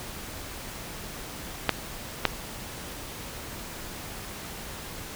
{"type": "clicks", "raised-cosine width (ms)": 0.3, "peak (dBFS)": -3, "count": 2, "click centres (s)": [1.693, 2.253], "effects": ["pink hiss -39 dBFS RMS until 5.15 s"]}